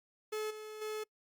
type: tone with level steps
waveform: 45% pulse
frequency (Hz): 430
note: A4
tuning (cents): -40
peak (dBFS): -35 / -44 / -37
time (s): 0.32-1.04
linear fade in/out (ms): 10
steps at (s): 0.5 / 0.81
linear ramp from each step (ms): 10
effects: noise-tail reverb RT60 0.1 s tail -25 dB re dry + Opus 48 kbps